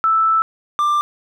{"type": "tone pair in turn", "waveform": ["sine", "triangle"], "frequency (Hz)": [1318.5, 1185.2], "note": ["E6", "D6"], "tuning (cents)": [0, 15], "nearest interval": "major second", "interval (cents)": 185, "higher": "first", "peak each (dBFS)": -12, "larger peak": "neither", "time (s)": [[0.04, 0.42], [0.79, 1.01]], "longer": "first", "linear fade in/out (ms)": 0, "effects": []}